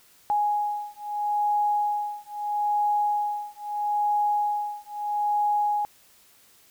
sine beating tone pair, 830.6 / 831.37 Hz, G#5 / G#5, 0 / +2 cents, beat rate 0.77 Hz, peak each -26 dBFS, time 0.3-5.85 s, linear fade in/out 0 ms, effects white hiss -57 dBFS RMS until 6.7 s

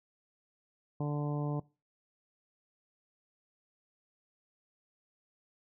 harmonic tone, 146.83 Hz, D3, in tune, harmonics 1 / 2 / 3 / 4 / 5 / 6 / 7, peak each -32 / -38 / -42 / -44 / -46 / -48 / -49 dBFS, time 1-1.6 s, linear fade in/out 5 ms, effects noise-tail reverb RT60 0.3 s tail -22 dB re dry

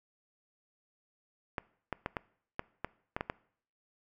clicks, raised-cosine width 0.5 ms, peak -18 dBFS, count 9, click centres 1.582 / 1.927 / 2.061 / 2.168 / 2.594 / 2.846 / 3.165 / 3.209 / 3.299 s, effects noise-tail reverb RT60 0.6 s tail -22 dB re dry

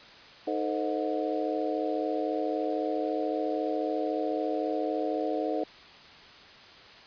harmonic tone with a mistuned harmonic, 103.83 Hz, G#2, in tune, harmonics 3 / 4 / 5 / 6 / 7, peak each -32 / -33 / -34 / -35 / -35 dBFS, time 0.47-5.64 s, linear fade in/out 5 ms, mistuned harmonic 4, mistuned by +120 cents, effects white hiss -50 dBFS RMS until 7.06 s + resampled to 11025 Hz

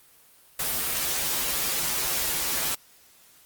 white noise with comb filter, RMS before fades -27 dBFS, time 0.59-2.75 s, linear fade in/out 5 ms, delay 10 ms, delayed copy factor -1, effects white hiss -56 dBFS RMS until 3.45 s + Opus 32 kbps

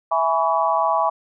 sine chord, C# minor seventh, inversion first, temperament equal with one note detuned, 659.3 / 830.6 / 987.8 / 1131.4 Hz, E5 / G#5 / B5 / C#6, 0 / 0 / 0 / +35 cents, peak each -22 dBFS, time 0.11-1.1 s, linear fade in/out 10 ms, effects none

